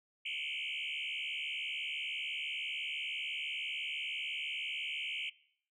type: tone with frequency modulation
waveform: sine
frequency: 2670 Hz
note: E7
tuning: 22 cents sharp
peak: -35 dBFS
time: 0.25-5.3 s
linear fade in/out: 10 ms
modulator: 74 Hz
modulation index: 6.1
effects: noise-tail reverb RT60 0.6 s tail -21 dB re dry + tanh soft clip ceiling -32 dBFS